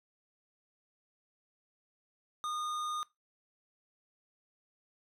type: tone with hard clipping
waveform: sine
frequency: 1224 Hz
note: D#6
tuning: 29 cents flat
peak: -36 dBFS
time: 2.44-3.03 s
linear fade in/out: 0 ms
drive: 13 dB
effects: noise-tail reverb RT60 0.2 s tail -20 dB re dry